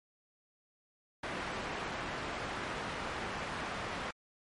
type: low-pass noise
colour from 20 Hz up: white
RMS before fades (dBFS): -39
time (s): 1.23-4.11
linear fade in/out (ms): 5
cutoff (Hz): 1700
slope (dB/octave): 12
effects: MP3 48 kbps